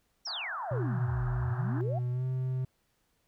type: exponential two-way sweep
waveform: sine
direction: down then up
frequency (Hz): 5840 to 36.79 to 768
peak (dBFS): -34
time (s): 0.25-1.99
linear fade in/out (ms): 10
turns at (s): 1.28
type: band-pass noise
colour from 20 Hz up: pink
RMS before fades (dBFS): -45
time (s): 0.27-1.81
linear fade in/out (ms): 0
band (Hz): 660 to 1700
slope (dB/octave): 96
type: tone with pitch glide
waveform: triangle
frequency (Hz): 123.47 to 129.01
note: B2 to C3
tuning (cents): 0 to -24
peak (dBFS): -27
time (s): 0.71-2.65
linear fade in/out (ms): 5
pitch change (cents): +76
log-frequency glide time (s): 2.11-2.24
effects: pink hiss -74 dBFS RMS until 3.27 s